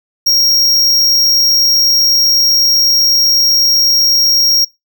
square tone, 5588 Hz, F8, in tune, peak -8 dBFS, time 0.26-4.65 s, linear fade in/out 10 ms, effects noise-tail reverb RT60 0.2 s tail -23 dB re dry

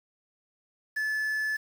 triangle tone with quantisation, 1731 Hz, A6, 29 cents flat, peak -25 dBFS, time 0.96-1.57 s, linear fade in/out 10 ms, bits 8, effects none

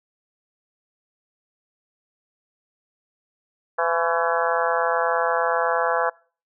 harmonic tone with a mistuned harmonic, 168.4 Hz, E3, 37 cents sharp, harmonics 3 / 4 / 5 / 6 / 7 / 8 / 9 / 10, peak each -25 / -26 / -27 / -28 / -28 / -29 / -30 / -30 dBFS, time 3.78-6.1 s, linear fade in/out 10 ms, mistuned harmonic 7, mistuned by -70 cents, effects noise-tail reverb RT60 0.4 s tail -24 dB re dry

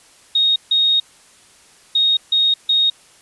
sine tone bursts at uneven times, 3731 Hz, A#7, 1 cent sharp, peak -12 dBFS, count 5, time 0.35-0.56 / 0.71-1 / 1.95-2.17 / 2.32-2.54 / 2.69-2.9 s, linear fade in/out 5 ms, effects white hiss -49 dBFS RMS until 3.21 s + resampled to 24000 Hz

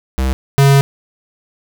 square tone pair in turn, 65.41 / 138.6 Hz, C2 / C#3, 0 / 0 cents, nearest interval octave + minor second, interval 1300 cents, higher second, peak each -14 / -7 dBFS, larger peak second, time 0.18-0.33 / 0.58-0.81 s, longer second, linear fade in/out 0 ms, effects 8-bit

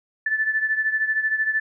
sine beating tone pair, 1749 / 1762 Hz, A6 / A6, -11 / +2 cents, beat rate 13 Hz, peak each -21 / -26 dBFS, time 0.26-1.6 s, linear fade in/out 5 ms, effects none

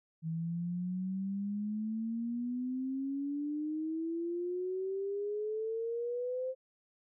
sine exponential sweep, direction up, 160 to 523.3 Hz, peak -33 dBFS, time 0.22-6.55 s, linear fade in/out 50 ms, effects none

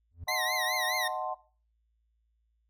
triangle tone with exponential growth, 84.7 Hz, E2, 48 cents sharp, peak -34 dBFS, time 0.11-0.24 s, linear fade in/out 5 ms, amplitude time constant 28 ms
sine chord, D# diminished seventh, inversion none, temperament equal, 622.3 / 740 / 880 / 1046.5 Hz, D#5 / F#5 / A5 / C6, 0 / 0 / 0 / 0 cents, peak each -38 / -34 / -39 / -37 dBFS, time 0.27-1.35 s, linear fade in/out 20 ms
25% pulse tone with vibrato, 1971 Hz, B6, 4 cents flat, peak -26 dBFS, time 0.28-1.08 s, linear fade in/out 5 ms, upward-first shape triangle, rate 4.8 Hz, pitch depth 140 cents each way
effects noise-tail reverb RT60 0.4 s tail -18 dB re dry + added 56 Hz sine -70 dBFS peak until 2.69 s

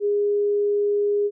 sine tone, 410.4 Hz, G#4, 21 cents flat, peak -18 dBFS, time 0-1.31 s, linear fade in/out 50 ms, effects none

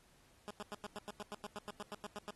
10% pulse tone bursts, 207.5 Hz, G#3, 1 cent flat, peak -35 dBFS, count 16, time 0.48-2.305 s, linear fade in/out 0 ms, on 25 ms, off 95 ms, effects pink hiss -68 dBFS RMS until 2.35 s + AAC 32 kbps

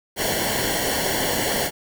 pink noise with comb filter, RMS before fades -23 dBFS, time 0.16-1.71 s, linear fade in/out 50 ms, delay 0.8 ms, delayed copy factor -0.75, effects none

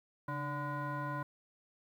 sine tone with frequency modulation, 578 Hz, D5, 28 cents flat, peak -34 dBFS, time 0.28-1.23 s, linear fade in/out 5 ms, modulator 438 Hz, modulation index 1.9, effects tanh soft clip ceiling -31 dBFS + 11-bit

